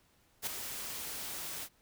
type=noise with ADSR envelope; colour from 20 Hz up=white; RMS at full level=-33 dBFS; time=0.42-1.69 s; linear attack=47 ms; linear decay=7 ms; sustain=-8 dB; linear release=63 ms; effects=pink hiss -69 dBFS RMS until 1.81 s